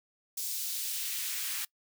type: noise with high-pass filter sweep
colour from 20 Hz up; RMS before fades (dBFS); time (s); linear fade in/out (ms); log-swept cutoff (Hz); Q
white; -35; 0.37-1.65; 5; 5200 to 1500; 0.92
effects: noise-tail reverb RT60 0.1 s tail -23 dB re dry